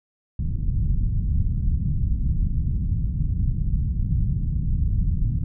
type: low-pass noise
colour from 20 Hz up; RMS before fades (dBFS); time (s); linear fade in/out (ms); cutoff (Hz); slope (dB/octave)
pink; -22; 0.39-5.44; 5; 160; 24
effects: none